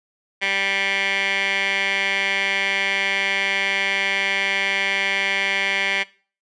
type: tone with band-pass filter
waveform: 15% pulse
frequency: 196 Hz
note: G3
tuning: in tune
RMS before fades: -22 dBFS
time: 0.41-6.04 s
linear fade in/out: 20 ms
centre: 2400 Hz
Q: 4.1
effects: noise-tail reverb RT60 0.4 s tail -20 dB re dry + resampled to 22050 Hz